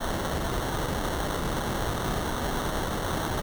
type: noise with sample-and-hold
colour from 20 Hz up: pink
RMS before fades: -29 dBFS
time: 0-3.42 s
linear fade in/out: 20 ms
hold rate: 2450 Hz
effects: none